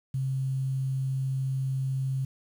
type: tone with quantisation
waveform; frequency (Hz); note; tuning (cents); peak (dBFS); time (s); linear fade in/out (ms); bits
sine; 133.1; C3; +30; -26; 0.14-2.25; 5; 9
effects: none